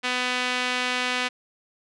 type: tone with band-pass filter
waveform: sawtooth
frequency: 250 Hz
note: B3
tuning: 21 cents sharp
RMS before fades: -26 dBFS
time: 0.03-1.29 s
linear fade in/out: 20 ms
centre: 2600 Hz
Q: 1.2
effects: resampled to 24000 Hz